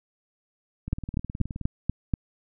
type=two click trains; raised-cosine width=5 ms; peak=-11 / -21 dBFS; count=6 / 15; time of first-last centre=0.93-2.138 / 0.88-1.613 s; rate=4.14 / 19.1 Hz; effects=none